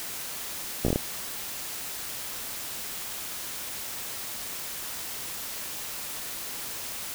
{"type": "slowing click train", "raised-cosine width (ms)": 2, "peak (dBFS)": -11, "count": 6, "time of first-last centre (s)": [0.85, 0.959], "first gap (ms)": 15, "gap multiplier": 1.19, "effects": ["white hiss -36 dBFS RMS until 7.14 s"]}